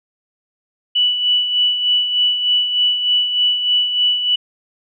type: tone with tremolo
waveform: sine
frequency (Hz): 2960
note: F#7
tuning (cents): 0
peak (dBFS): -11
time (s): 0.95-4.36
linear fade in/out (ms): 10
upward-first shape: sine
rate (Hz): 3.3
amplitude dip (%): 55
effects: none